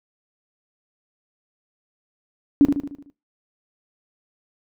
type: tone with echo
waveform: sine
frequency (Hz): 285.5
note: D4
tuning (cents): -49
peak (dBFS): -8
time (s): 2.61-2.65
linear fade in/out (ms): 0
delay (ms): 75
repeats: 6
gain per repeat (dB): -6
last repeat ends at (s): 3.1
effects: noise-tail reverb RT60 0.2 s tail -17 dB re dry